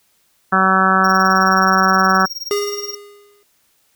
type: harmonic tone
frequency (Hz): 189.4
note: F#3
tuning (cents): +41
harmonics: 1 / 2 / 3 / 4 / 5 / 6 / 7 / 8 / 9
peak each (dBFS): -19 / -25 / -26 / -20 / -24 / -18 / -15 / -19 / -23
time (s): 0.52-2.26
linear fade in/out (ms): 10
type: tone with tremolo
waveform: square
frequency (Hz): 5588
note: F8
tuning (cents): 0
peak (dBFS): -23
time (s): 1.04-2.95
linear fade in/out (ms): 5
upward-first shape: sine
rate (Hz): 19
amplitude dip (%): 90
type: tone with exponential decay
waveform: square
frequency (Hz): 409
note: G#4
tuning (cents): -26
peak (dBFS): -15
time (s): 2.51-3.43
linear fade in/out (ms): 1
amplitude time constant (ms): 200
effects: white hiss -60 dBFS RMS until 3.95 s